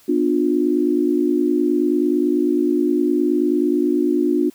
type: chord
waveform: sine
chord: B diminished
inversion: none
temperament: just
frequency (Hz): 246.9 / 296.3 / 355.6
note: B3 / D4 / F4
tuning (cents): 0 / +15 / +31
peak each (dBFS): -22 / -18 / -19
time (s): 0.08-4.5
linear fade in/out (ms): 10
effects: white hiss -52 dBFS RMS until 4.54 s